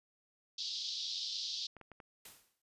white band-pass noise, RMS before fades -40 dBFS, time 0.58-1.67 s, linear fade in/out 5 ms, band 3400 to 5200 Hz, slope 48 dB/octave
clicks, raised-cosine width 0.5 ms, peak -37 dBFS, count 4, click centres 1.767 / 1.813 / 1.917 / 2.002 s
white noise with exponential decay, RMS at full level -49 dBFS, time 2.25-2.62 s, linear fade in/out 5 ms, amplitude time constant 79 ms
effects resampled to 32000 Hz

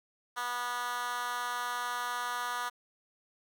10% pulse tone with high-pass filter, 243.9 Hz, B3, 21 cents flat, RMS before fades -35 dBFS, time 0.36-2.7 s, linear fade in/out 20 ms, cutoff 1100 Hz, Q 1.9, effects 10-bit

